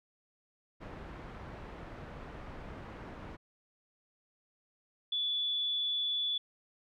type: low-pass noise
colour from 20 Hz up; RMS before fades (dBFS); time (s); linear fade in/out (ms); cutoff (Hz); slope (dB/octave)
pink; -46; 0.8-3.37; 20; 1700; 12
type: tone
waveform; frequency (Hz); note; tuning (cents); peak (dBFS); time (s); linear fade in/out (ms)
sine; 3446; A7; -37; -30; 5.12-6.38; 5
effects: none